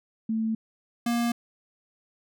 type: tone pair in turn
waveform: sine / square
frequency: 222.1 / 236.3 Hz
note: A3 / A#3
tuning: +16 / +24 cents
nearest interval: minor second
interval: 108 cents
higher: second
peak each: -24 dBFS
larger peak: neither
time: 0.29-0.55 / 1.06-1.32 s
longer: neither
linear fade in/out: 5 ms
effects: none